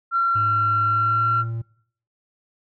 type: tone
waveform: sine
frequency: 1366 Hz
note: F6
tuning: 39 cents flat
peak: -16 dBFS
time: 0.11-1.45 s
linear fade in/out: 50 ms
type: tone with pitch glide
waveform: triangle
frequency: 106.5 to 114.81 Hz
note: G#2 to A#2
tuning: +44 to -26 cents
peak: -23 dBFS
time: 0.35-1.62 s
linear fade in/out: 10 ms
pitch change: +130 cents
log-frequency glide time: 0.85-1.38 s
effects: noise-tail reverb RT60 0.6 s tail -23 dB re dry + tanh soft clip ceiling -10 dBFS